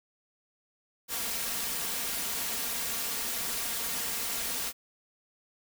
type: noise with comb filter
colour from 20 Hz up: white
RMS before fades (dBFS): -33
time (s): 1.08-4.73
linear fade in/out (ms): 50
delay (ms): 4.3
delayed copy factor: +0.55
effects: none